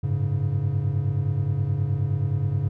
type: tone cluster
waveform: triangle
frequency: 96.3 / 105.8 / 139.9 Hz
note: G2 / G#2 / C#3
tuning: -30 / +33 / +16 cents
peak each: -25 / -24 / -23 dBFS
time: 0.03-2.69 s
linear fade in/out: 10 ms
effects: none